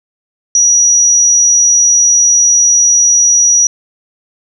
sine tone, 5810 Hz, F#8, 32 cents flat, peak -5 dBFS, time 0.55-3.67 s, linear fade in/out 2 ms, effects none

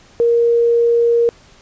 sine tone, 469.2 Hz, A#4, 11 cents sharp, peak -10 dBFS, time 0.2-1.29 s, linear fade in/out 0 ms, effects pink hiss -47 dBFS RMS until 1.61 s + resampled to 16000 Hz

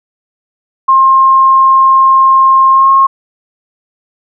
sine tone with pitch glide, 1064 to 1078.9 Hz, C6 to C#6, +29 to -47 cents, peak -3 dBFS, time 0.88-3.07 s, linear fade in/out 10 ms, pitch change +24 cents, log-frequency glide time 2.71-2.9 s, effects none

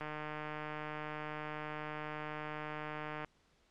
click train, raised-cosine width 0.5 ms, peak -27 dBFS, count 493, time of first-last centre 0.01-3.247 s, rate 152 Hz, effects pink hiss -71 dBFS RMS until 3.7 s + low-pass 6000 Hz 12 dB/octave

